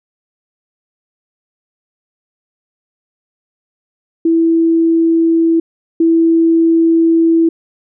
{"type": "tone pair in turn", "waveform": "sine", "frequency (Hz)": [329.6, 329.6], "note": ["E4", "E4"], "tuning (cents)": [0, 0], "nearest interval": "unison", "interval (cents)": 0, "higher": "neither", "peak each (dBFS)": [-8, -7], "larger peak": "second", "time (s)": [[4.25, 5.6], [6, 7.49]], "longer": "second", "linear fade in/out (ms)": 5, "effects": []}